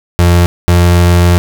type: tone pair in turn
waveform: 35% pulse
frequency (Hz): 87.1 / 87.44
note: F2 / F2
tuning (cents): -4 / +3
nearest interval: unison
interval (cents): 7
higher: second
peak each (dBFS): -3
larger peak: neither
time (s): 0.19-0.46 / 0.68-1.38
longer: second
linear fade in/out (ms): 0
effects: none